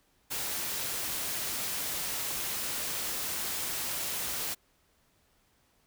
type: noise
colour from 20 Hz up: white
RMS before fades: -34 dBFS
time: 0.3-4.55 s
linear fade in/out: 20 ms
effects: pink hiss -69 dBFS RMS until 5.86 s